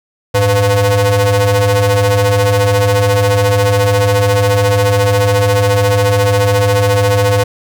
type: ring-modulated tone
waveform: 40% pulse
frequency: 198.6 Hz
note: G3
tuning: 23 cents sharp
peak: -5 dBFS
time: 0.34-7.44 s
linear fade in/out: 10 ms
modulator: 305 Hz
effects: none